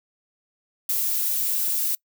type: noise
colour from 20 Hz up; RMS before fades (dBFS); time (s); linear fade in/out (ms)
violet; -24; 0.89-1.95; 2
effects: noise-tail reverb RT60 0.1 s tail -25 dB re dry